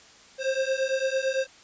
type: beating tone pair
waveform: square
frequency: 526 / 534.9 Hz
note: C5 / C5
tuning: +9 / +38 cents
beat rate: 8.9 Hz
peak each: -28 dBFS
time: 0.38-1.47 s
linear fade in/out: 50 ms
effects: white hiss -52 dBFS RMS until 1.63 s + resampled to 16000 Hz